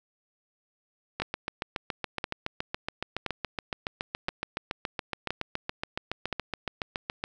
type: two click trains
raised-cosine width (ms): 0.3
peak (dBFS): -14 / -13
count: 44 / 6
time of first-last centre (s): 1.2-7.239 / 1.22-6.327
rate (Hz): 7.12 / 0.979
effects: none